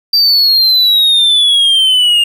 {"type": "exponential sweep", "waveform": "triangle", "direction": "down", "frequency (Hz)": [4699, 2813], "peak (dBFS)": -5, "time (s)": [0.13, 2.24], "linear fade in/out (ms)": 5, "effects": []}